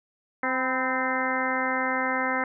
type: harmonic tone with a mistuned harmonic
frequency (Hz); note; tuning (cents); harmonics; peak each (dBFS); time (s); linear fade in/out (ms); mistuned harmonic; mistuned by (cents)
259.6; C4; -13; 1 / 2 / 3 / 4 / 5 / 6 / 7 / 8; -32 / -32 / -32 / -32 / -32 / -32 / -32 / -32; 0.43-2.44; 2; 4; -47
effects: none